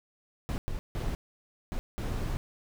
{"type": "noise bursts at uneven times", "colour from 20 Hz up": "brown", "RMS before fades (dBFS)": -32, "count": 5, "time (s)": [[0.49, 0.58], [0.68, 0.79], [0.95, 1.15], [1.72, 1.79], [1.98, 2.37]], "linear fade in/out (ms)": 0, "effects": []}